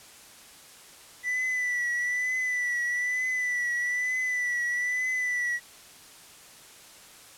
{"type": "tone with vibrato", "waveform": "triangle", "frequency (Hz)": 1975.5, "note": "B6", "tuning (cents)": 0, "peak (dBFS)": -24, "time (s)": [1.23, 5.6], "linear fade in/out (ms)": 50, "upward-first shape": "triangle", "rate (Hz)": 1.1, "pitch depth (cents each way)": 45, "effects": ["white hiss -50 dBFS RMS until 7.37 s", "low-pass 11000 Hz 12 dB/octave"]}